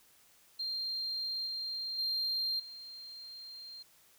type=tone with level steps; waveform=sine; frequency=4186 Hz; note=C8; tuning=in tune; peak=-33 / -35 / -29 / -45 dBFS; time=0.59-3.83 s; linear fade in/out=10 ms; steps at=1.46 / 1.98 / 2.59 s; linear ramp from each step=10 ms; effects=tanh soft clip ceiling -29 dBFS + white hiss -64 dBFS RMS until 4.18 s